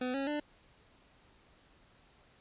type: tone with pitch steps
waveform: 25% pulse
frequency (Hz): 252 / 273.9 / 296.4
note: B3 / C#4 / D4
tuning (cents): +35 / -21 / +16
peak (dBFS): -29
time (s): 0.01-0.4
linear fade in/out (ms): 5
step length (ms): 130
effects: pink hiss -64 dBFS RMS until 2.4 s + resampled to 8000 Hz